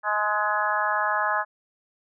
harmonic tone with a mistuned harmonic, 210.5 Hz, G#3, 24 cents sharp, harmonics 3 / 4 / 5 / 6 / 7 / 8, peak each -31 / -28 / -28 / -28 / -31 / -28 dBFS, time 0.03-1.45 s, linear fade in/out 50 ms, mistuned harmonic 5, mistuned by -17 cents, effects none

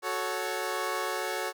15% pulse chord, F# minor, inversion none, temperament equal with one note detuned, 370 / 436.7 / 554.4 Hz, F#4 / A4 / C#5, 0 / -13 / 0 cents, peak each -28 dBFS, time 0.02-1.53 s, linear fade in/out 50 ms, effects none

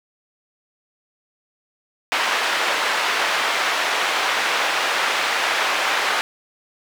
white band-pass noise, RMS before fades -21 dBFS, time 2.12-6.21 s, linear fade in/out 0 ms, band 610 to 2400 Hz, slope 12 dB/octave, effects none

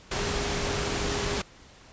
sine tone in noise, 406.8 Hz, G#4, 36 cents flat, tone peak -34 dBFS, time 0.16-1.39 s, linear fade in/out 5 ms, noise pink, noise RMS -29 dBFS, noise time 0.11-1.42 s, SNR -8 dB, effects pink hiss -52 dBFS RMS until 1.92 s + resampled to 16000 Hz

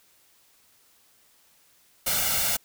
white noise with comb filter, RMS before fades -25 dBFS, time 2.06-2.57 s, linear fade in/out 10 ms, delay 1.4 ms, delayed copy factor +0.7, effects white hiss -61 dBFS RMS until 2.64 s

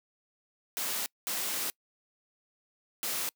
white noise bursts at uneven times, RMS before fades -33 dBFS, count 3, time 0.77-1.06 / 1.27-1.7 / 3.03-3.29 s, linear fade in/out 0 ms, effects noise-tail reverb RT60 0.1 s tail -26 dB re dry + high-pass 200 Hz 12 dB/octave

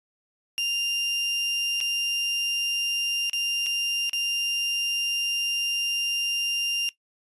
35% pulse tone with dropouts, 2794 Hz, F7, in tune, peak -22 dBFS, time 0.58-6.89 s, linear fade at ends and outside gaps 0 ms, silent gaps 1.804-1.811 / 3.297-3.332 / 3.662-3.666 / 4.095-4.132 s, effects noise-tail reverb RT60 0.1 s tail -18 dB re dry + resampled to 24000 Hz

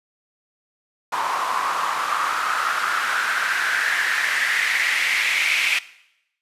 white noise with band-pass filter sweep, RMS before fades -22 dBFS, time 1.12-5.79 s, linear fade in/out 5 ms, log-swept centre 980 to 2400 Hz, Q 5, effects noise-tail reverb RT60 0.8 s tail -18 dB re dry + resampled to 32000 Hz

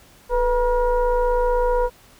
sine tone with frequency modulation, 493.9 Hz, B4, in tune, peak -16 dBFS, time 0.29-1.9 s, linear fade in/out 50 ms, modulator 466 Hz, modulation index 0.99, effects pink hiss -51 dBFS RMS until 2.19 s

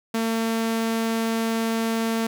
sawtooth tone, 226.1 Hz, A3, 47 cents sharp, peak -18 dBFS, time 0.14-2.27 s, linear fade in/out 5 ms, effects none

